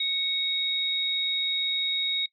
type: tone pair together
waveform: sine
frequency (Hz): 2217 / 3771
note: C#7 / A#7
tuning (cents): 0 / +19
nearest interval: major sixth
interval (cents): 919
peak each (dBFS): -33 / -25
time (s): 0-2.26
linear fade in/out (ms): 5
effects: noise-tail reverb RT60 0.1 s tail -21 dB re dry